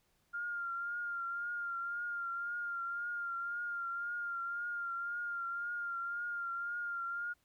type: tone with vibrato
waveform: sine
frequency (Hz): 1400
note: F6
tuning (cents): +4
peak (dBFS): -36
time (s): 0.33-7.34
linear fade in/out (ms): 20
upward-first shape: triangle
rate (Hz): 1.9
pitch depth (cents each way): 37
effects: pink hiss -75 dBFS RMS until 7.44 s